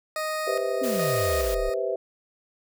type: tone with tremolo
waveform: 20% pulse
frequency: 622 Hz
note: D#5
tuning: 1 cent flat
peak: -22 dBFS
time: 0.16-1.74 s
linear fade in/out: 2 ms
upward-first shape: square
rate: 1.2 Hz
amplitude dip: 60%
type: chord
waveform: sine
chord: C major seventh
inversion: second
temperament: just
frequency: 392.4 / 490.5 / 523.3 / 654.1 Hz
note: G4 / B4 / C5 / E5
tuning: +2 / -12 / 0 / -14 cents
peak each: -30 dBFS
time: 0.47-1.96 s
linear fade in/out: 5 ms
type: exponential sweep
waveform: sine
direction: down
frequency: 281.5 to 31.09 Hz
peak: -28 dBFS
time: 0.81-1.7 s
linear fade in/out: 10 ms
type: noise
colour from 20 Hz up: white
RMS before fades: -35 dBFS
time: 0.83-1.55 s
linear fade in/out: 10 ms
effects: none